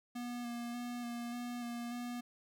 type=tone with vibrato; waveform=square; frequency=240 Hz; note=B3; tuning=49 cents flat; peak=-40 dBFS; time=0.15-2.21 s; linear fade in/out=10 ms; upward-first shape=square; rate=1.7 Hz; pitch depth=17 cents each way; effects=none